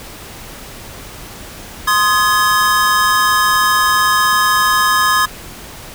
square chord, Ab major, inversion first, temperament equal with one note detuned, 1046.5 / 1244.5 / 1692.2 Hz, C6 / Eb6 / Ab6, 0 / 0 / +32 cents, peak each -16 dBFS, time 1.87-5.26 s, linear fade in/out 10 ms, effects pink hiss -33 dBFS RMS until 5.94 s

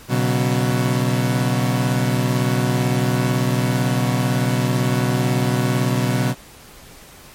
30% pulse chord, B suspended second, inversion none, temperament equal with one note detuned, 123.47 / 141.42 / 185 Hz, B2 / C#3 / F#3, 0 / +35 / 0 cents, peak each -16 / -20 / -21 dBFS, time 0.08-6.35 s, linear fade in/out 50 ms, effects pink hiss -43 dBFS RMS until 7.34 s + MP3 64 kbps

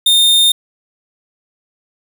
45% pulse tone, 3641 Hz, A#7, 41 cents flat, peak -8 dBFS, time 0.06-0.52 s, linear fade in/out 5 ms, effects none

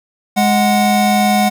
square tone pair together, 207.7 / 738.6 Hz, G#3 / F#5, 0 / -3 cents, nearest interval octave + minor seventh, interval 2197 cents, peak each -14 dBFS, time 0.36-1.5 s, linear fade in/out 20 ms, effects none

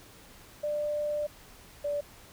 sine tone pair in turn, 594 / 580.8 Hz, D5 / D5, +20 / -19 cents, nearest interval unison, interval 39 cents, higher first, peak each -28 dBFS, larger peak neither, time 0.63-1.27 / 1.84-2.01 s, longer first, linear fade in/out 10 ms, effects pink hiss -53 dBFS RMS until 2.32 s

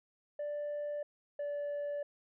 sine tone pair in turn, 587.3 / 579.5 Hz, D5 / D5, 0 / -23 cents, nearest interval unison, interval 23 cents, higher first, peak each -33 / -32 dBFS, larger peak second, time 0.39-1.03 / 1.39-2.03 s, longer neither, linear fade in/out 5 ms, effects tanh soft clip ceiling -34 dBFS

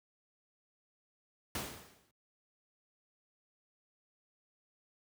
pink noise with exponential decay, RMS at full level -35 dBFS, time 1.55-2.11 s, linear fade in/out 2 ms, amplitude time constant 120 ms, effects high-pass 80 Hz 12 dB/octave

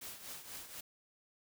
white noise with tremolo, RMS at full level -45 dBFS, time 0.01-0.81 s, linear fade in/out 10 ms, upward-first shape triangle, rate 4.1 Hz, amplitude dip 70%, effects none

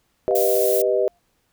sine chord, G augmented, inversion none, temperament equal, 392 / 493.9 / 622.3 Hz, G4 / B4 / D#5, 0 / 0 / 0 cents, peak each -21 dBFS, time 0.28-1.08 s, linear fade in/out 0 ms
sine tone with exponential decay, 698.5 Hz, F5, in tune, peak -22 dBFS, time 0.31-1.19 s, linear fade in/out 0 ms, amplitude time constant 190 ms
violet noise, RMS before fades -25 dBFS, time 0.35-0.82 s, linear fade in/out 5 ms
effects pink hiss -67 dBFS RMS until 1.52 s

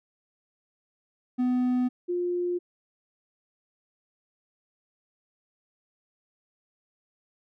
triangle / sine tone pair in turn, 250 / 353.6 Hz, B3 / F4, +21 / +22 cents, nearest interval tritone, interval 601 cents, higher second, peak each -20 / -25 dBFS, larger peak first, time 1.38-1.89 / 2.08-2.59 s, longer neither, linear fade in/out 20 ms, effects none

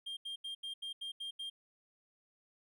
triangle tone bursts, 3202 Hz, G7, 36 cents sharp, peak -38 dBFS, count 8, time 0.06-1.5 s, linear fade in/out 10 ms, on 110 ms, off 80 ms, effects none

